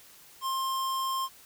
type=tone; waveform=square; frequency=1059 Hz; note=C6; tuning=21 cents sharp; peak=-29 dBFS; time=0.41-1.29 s; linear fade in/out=50 ms; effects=white hiss -54 dBFS RMS until 1.45 s